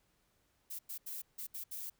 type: noise bursts at uneven times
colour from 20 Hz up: violet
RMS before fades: -43 dBFS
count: 6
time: 0.7-0.79 / 0.89-0.98 / 1.06-1.22 / 1.38-1.47 / 1.54-1.64 / 1.71-1.9 s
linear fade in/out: 10 ms
effects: pink hiss -75 dBFS RMS until 1.99 s